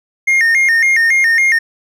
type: tone with vibrato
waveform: triangle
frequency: 1975.5 Hz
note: B6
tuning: in tune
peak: -7 dBFS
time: 0.27-1.59 s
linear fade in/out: 10 ms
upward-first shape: square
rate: 3.6 Hz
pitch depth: 130 cents each way
effects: none